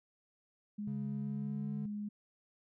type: tone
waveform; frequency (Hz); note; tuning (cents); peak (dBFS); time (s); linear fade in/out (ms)
sine; 207.7; G#3; 0; -37; 0.78-2.09; 10
type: tone with pitch glide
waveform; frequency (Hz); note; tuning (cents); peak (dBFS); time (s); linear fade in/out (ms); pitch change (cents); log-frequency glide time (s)
triangle; 139.3 to 146.65; C#3 to D3; +9 to -2; -38; 0.87-1.86; 5; +89; 1.13-1.73
effects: none